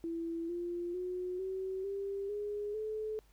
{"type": "tone with pitch steps", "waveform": "sine", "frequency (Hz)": [333.1, 347.8, 363.2, 379.3, 396.1, 413.7, 432], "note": ["E4", "F4", "F#4", "F#4", "G4", "G#4", "A4"], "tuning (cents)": [18, -7, -32, 43, 18, -7, -32], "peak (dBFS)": -35, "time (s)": [0.04, 3.19], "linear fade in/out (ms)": 0, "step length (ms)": 450, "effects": ["added 50 Hz sine -62 dBFS peak until 3.32 s", "pink hiss -70 dBFS RMS until 3.32 s"]}